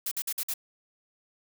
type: noise bursts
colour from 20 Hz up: blue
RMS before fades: -31 dBFS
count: 5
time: 0.06-0.539 s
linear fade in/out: 5 ms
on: 55 ms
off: 51 ms
effects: none